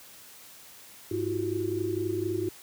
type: tone cluster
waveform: sine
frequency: 103 / 325.5 / 356.8 / 381 Hz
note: G#2 / E4 / F4 / G4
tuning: -14 / -22 / +37 / -49 cents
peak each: -35 / -33 / -30 / -35 dBFS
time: 1.11-2.49 s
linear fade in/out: 5 ms
effects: white hiss -50 dBFS RMS until 2.62 s + high-pass 60 Hz 12 dB/octave